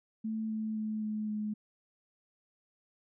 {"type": "tone with pitch steps", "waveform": "sine", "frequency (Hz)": [220, 218, 216, 214, 212], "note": ["A3", "A3", "A3", "A3", "G#3"], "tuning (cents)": [0, -16, -32, -48, 36], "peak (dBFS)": -32, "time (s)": [0.24, 1.54], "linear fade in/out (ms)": 10, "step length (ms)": 260, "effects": []}